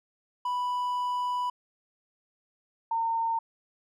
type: tone pair in turn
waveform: triangle / sine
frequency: 987.8 / 912.2 Hz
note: B5 / A#5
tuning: 0 / -38 cents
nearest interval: minor second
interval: 138 cents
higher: first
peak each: -25 dBFS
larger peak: neither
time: 0.45-1.5 / 2.91-3.39 s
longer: first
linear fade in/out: 5 ms
effects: none